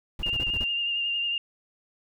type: noise bursts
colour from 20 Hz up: brown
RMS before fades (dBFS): -33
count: 7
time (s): 0.19-0.643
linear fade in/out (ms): 2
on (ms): 39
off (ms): 30
type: tone with vibrato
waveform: sine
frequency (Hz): 2807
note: F7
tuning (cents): +8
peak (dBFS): -25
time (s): 0.23-1.38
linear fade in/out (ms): 2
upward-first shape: triangle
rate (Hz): 11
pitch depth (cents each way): 29
effects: none

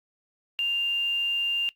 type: tone with quantisation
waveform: sine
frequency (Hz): 2794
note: F7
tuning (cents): 0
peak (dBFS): -23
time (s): 0.59-1.69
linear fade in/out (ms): 0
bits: 8
effects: noise-tail reverb RT60 0.1 s tail -19 dB re dry + Opus 48 kbps

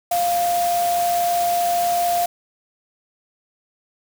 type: tone in noise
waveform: sine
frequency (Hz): 698.5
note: F5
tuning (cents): 0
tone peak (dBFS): -17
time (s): 0.11-2.26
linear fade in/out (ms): 5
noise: white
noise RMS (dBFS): -29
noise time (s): 0.11-2.26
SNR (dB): +9
effects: none

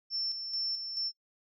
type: tone with tremolo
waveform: sine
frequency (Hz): 5380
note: E8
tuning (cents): +34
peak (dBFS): -30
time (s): 0.1-1.12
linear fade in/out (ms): 50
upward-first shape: square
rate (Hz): 2.3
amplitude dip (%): 50
effects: noise-tail reverb RT60 0.1 s tail -24 dB re dry

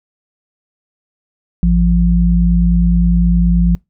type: tone pair together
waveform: sine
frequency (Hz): 54.74 / 173.8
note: A1 / F3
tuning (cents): -8 / -8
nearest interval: octave + minor sixth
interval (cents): 2000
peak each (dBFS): -11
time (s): 1.63-3.75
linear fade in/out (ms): 0
effects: noise-tail reverb RT60 0.2 s tail -26 dB re dry

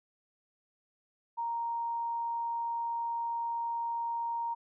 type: tone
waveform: sine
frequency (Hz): 932.3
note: A#5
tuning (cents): 0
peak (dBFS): -31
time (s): 1.37-4.55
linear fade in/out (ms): 20
effects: none

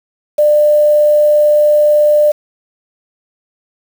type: tone with quantisation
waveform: sine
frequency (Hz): 597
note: D5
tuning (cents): +28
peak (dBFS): -6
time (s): 0.38-2.32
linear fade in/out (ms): 10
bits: 5
effects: none

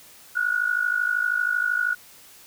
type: tone with amplitude modulation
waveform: sine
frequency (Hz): 1457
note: F#6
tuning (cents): -27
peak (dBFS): -17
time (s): 0.35-1.95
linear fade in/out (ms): 20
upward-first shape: sine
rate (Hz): 52.8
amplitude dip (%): 80
effects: white hiss -49 dBFS RMS until 2.46 s

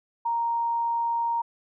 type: tone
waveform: sine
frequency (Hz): 932.3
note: A#5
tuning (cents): 0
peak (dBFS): -23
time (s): 0.25-1.42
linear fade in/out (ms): 10
effects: none

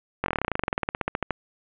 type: slowing click train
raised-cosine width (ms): 0.5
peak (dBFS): -9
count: 25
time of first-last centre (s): 0.24-1.307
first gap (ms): 21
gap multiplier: 1.06
effects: resampled to 8000 Hz + 8-bit

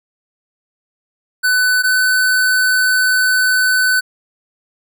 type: tone pair in turn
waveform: square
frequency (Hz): 1500 / 1507.1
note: F#6 / F#6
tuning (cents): +23 / +31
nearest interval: unison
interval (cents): 8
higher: second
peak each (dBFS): -12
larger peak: neither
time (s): 1.43-1.83 / 1.83-4.01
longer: second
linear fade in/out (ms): 20
effects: none

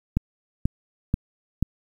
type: click train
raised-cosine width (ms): 5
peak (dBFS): -8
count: 4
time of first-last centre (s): 0.17-1.626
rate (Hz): 2.06
effects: 8-bit

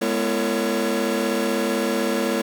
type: tone cluster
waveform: 45% pulse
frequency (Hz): 210.2 / 246.1 / 337.7 / 455.3 / 557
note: G#3 / B3 / E4 / A#4 / C#5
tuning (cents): +21 / -6 / +42 / -41 / +8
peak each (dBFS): -27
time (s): 0.01-2.42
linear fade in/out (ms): 10
effects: none

